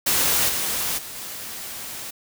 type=noise with level steps; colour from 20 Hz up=white; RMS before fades=-20 / -25 / -36 / -34 dBFS; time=0.06-2.11 s; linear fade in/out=10 ms; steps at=0.48 / 0.97 / 1.15 s; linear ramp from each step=20 ms; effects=none